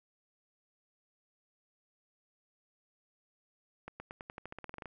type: accelerating click train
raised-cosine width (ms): 0.5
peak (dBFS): -28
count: 15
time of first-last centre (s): 3.88-4.857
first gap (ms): 120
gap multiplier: 0.91
effects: none